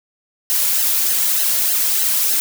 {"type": "noise with flanger", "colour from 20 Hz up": "blue", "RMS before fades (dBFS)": -17, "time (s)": [0.5, 2.4], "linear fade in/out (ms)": 0, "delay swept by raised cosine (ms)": [0.84, 2.64], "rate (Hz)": 3.3, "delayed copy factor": -0.7, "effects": []}